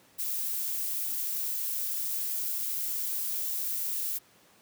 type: noise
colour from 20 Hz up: violet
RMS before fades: -32 dBFS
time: 0.18-4.19 s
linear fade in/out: 20 ms
effects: pink hiss -60 dBFS RMS until 4.61 s + high-pass 150 Hz 12 dB/octave